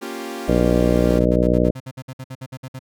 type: chord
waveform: sawtooth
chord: G half-diminished seventh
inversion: first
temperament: equal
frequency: 233.1 / 277.2 / 349.2 / 392 Hz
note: Bb3 / Db4 / F4 / G4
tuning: 0 / 0 / 0 / 0 cents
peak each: -30 / -30 / -29 / -29 dBFS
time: 0.01-1.2 s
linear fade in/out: 20 ms
type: harmonic tone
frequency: 60.6 Hz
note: B1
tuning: 32 cents flat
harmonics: 1 / 2 / 3 / 4 / 5 / 6 / 7 / 8 / 9 / 10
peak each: -22 / -25 / -21 / -23 / -22 / -26 / -27 / -22 / -27 / -23 dBFS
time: 0.48-1.71 s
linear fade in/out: 5 ms
type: tone bursts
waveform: 35% pulse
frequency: 130.6 Hz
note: C3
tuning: 3 cents flat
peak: -28 dBFS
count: 16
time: 1.09-2.793 s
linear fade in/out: 10 ms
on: 53 ms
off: 57 ms
effects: none